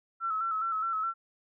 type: tone with vibrato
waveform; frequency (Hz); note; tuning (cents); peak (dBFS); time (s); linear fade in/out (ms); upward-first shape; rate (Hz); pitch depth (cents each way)
sine; 1318.5; E6; 0; -28; 0.2-1.14; 50; square; 4.8; 40
effects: none